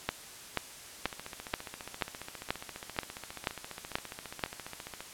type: two click trains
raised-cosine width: 0.3 ms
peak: -12 / -24 dBFS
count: 10 / 59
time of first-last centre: 0.09-4.438 / 1.06-5.006 s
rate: 2.07 / 14.7 Hz
effects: white hiss -48 dBFS RMS until 5.13 s + low-pass 11000 Hz 12 dB/octave

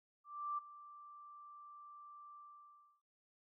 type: tone with ADSR envelope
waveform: sine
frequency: 1175 Hz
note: D6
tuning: 1 cent sharp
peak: -36 dBFS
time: 0.24-3.02 s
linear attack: 340 ms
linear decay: 13 ms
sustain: -17 dB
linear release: 660 ms
effects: none

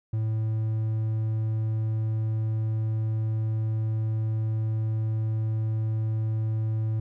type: tone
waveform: triangle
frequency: 110 Hz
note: A2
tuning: in tune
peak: -22 dBFS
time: 0.13-7 s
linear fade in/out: 5 ms
effects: none

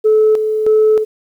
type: tone with tremolo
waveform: sine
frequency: 432.7 Hz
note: A4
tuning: 29 cents flat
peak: -6 dBFS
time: 0.04-1.05 s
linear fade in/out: 20 ms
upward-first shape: square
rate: 1.6 Hz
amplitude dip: 55%
effects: tanh soft clip ceiling -4 dBFS + 8-bit

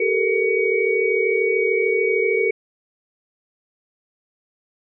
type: tone cluster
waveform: sine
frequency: 384.4 / 431.6 / 464.8 / 2251 Hz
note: G4 / A4 / A#4 / C#7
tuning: -34 / -33 / -5 / +26 cents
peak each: -22 dBFS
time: 0-2.51 s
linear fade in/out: 5 ms
effects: none

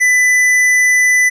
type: tone with hard clipping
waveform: sine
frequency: 1996 Hz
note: B6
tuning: 18 cents sharp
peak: -10 dBFS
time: 0-1.3 s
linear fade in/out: 20 ms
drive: 10 dB
effects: resampled to 32000 Hz

